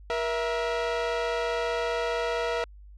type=tone pair together; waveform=sawtooth; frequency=474.4 / 659.3 Hz; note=A#4 / E5; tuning=+30 / 0 cents; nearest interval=tritone; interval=570 cents; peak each=-24 / -26 dBFS; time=0.1-2.64 s; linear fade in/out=0 ms; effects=added 50 Hz sine -45 dBFS peak until 2.97 s + low-pass 4000 Hz 12 dB/octave